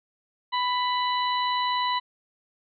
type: harmonic tone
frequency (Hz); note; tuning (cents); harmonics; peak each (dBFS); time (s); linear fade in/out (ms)
992; B5; +7; 1 / 2 / 3 / 4; -24 / -33 / -34 / -32; 0.52-2; 20
effects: none